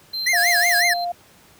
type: tone with tremolo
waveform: triangle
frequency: 4125 Hz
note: C8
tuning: 25 cents flat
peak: -22 dBFS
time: 0.13-1.05 s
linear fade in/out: 10 ms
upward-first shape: sine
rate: 3.2 Hz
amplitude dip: 50%
type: tone with vibrato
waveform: square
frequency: 1864.7 Hz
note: A#6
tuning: in tune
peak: -17 dBFS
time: 0.26-0.94 s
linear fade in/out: 10 ms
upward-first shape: sine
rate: 5.4 Hz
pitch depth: 230 cents each way
type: tone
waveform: sine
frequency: 700 Hz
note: F5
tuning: 4 cents sharp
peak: -22 dBFS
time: 0.33-1.12 s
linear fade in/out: 5 ms
type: noise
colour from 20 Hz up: blue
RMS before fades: -30 dBFS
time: 0.34-0.84 s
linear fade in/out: 50 ms
effects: pink hiss -51 dBFS RMS until 1.59 s + high-pass 80 Hz 12 dB/octave